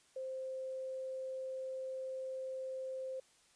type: tone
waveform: sine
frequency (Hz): 523.3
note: C5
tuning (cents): 0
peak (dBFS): -39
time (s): 0.16-3.2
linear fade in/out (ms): 5
effects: white hiss -68 dBFS RMS until 3.55 s + resampled to 22050 Hz